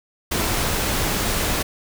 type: noise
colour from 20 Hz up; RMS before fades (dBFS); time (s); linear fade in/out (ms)
pink; -22; 0.31-1.63; 10
effects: none